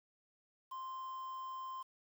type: tone with quantisation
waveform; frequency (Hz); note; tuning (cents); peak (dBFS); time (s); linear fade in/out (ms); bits
triangle; 1046.5; C6; 0; -40; 0.71-1.83; 10; 10
effects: none